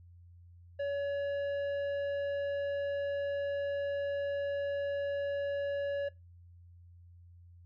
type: tone with tanh clipping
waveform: sine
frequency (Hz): 565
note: C#5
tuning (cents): +33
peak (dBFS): -33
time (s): 0.79-6.09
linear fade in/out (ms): 10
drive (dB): 9
effects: noise-tail reverb RT60 0.2 s tail -21 dB re dry + added 87 Hz sine -53 dBFS peak until 7.65 s